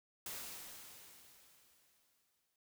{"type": "noise with exponential decay", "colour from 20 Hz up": "white", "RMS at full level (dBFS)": -44, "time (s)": [0.26, 2.56], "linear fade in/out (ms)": 2, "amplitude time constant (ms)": 500, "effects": []}